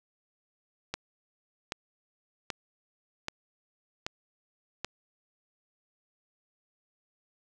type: click train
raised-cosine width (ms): 0.2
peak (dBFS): -15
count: 6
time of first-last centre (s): 0.94-4.846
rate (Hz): 1.28
effects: none